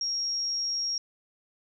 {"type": "tone", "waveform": "sine", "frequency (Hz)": 5588, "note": "F8", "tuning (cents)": 0, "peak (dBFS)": -27, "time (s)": [0.01, 0.98], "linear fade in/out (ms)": 2, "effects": []}